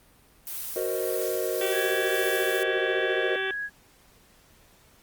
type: noise with tremolo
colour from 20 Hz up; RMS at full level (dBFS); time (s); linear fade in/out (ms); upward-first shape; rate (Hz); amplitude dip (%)
blue; -34; 0.47-2.63; 0; sine; 1.8; 25
type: chord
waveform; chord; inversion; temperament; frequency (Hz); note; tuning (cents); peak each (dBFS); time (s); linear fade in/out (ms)
triangle; C half-diminished seventh; second; equal; 370 / 466.2 / 523.3 / 622.3; Gb4 / Bb4 / C5 / Eb5; 0 / 0 / 0 / 0; -29 / -29 / -31 / -31; 0.76-3.36; 2
type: harmonic tone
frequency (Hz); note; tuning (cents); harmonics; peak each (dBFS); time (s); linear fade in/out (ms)
384.3; G4; -34; 1 / 2 / 3 / 4 / 5 / 6 / 7 / 8 / 9; -31 / -39 / -43 / -38 / -40 / -39 / -40 / -41 / -38; 1.61-3.51; 2
type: tone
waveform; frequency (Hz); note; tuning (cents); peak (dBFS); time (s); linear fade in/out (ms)
sine; 1661.2; G#6; 0; -29; 1.71-3.7; 50
effects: pink hiss -58 dBFS RMS until 5.02 s + Opus 32 kbps